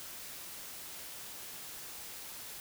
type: silence
effects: white hiss -46 dBFS RMS until 2.6 s